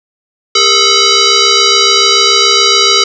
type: tone with frequency modulation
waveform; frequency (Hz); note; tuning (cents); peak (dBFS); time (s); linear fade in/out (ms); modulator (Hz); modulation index
sine; 466.5; A#4; +1; -5; 0.55-3.04; 5; 866; 6.1
effects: none